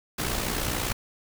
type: noise with amplitude modulation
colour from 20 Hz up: pink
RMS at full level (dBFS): -26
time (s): 0.18-0.93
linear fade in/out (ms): 10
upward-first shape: sine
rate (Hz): 60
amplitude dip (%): 60
effects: none